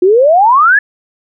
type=exponential sweep; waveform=sine; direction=up; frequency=348.7 to 1752 Hz; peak=-4 dBFS; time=0.02-0.79 s; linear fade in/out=5 ms; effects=none